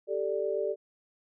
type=chord; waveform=sine; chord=G suspended second; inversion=none; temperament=equal; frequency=392 / 440 / 587.3 Hz; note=G4 / A4 / D5; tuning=0 / 0 / 0 cents; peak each=-32 dBFS; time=0.07-0.76 s; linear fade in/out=50 ms; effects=none